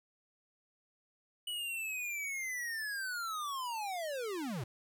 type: linear sweep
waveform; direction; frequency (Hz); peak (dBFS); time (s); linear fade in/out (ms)
square; down; 2960 to 104.4; -37; 1.47-4.64; 5
effects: none